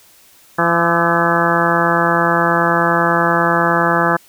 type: harmonic tone with a mistuned harmonic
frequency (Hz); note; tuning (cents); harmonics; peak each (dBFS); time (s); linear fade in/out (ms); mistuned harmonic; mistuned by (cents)
169.8; F3; -48; 1 / 2 / 3 / 4 / 5 / 6 / 7 / 8 / 9 / 10; -21 / -21 / -21 / -21 / -21 / -21 / -21 / -21 / -21 / -21; 0.58-4.17; 10; 8; -64
effects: white hiss -48 dBFS RMS until 4.28 s